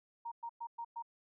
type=tone bursts; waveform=sine; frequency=933 Hz; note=A#5; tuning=1 cent sharp; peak=-39 dBFS; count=5; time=0.25-1.025 s; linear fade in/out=10 ms; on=67 ms; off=110 ms; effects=none